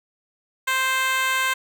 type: tone with high-pass filter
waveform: 10% pulse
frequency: 523.3 Hz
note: C5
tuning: in tune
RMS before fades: -22 dBFS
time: 0.67-1.54 s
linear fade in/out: 10 ms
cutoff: 1200 Hz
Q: 1.6
effects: none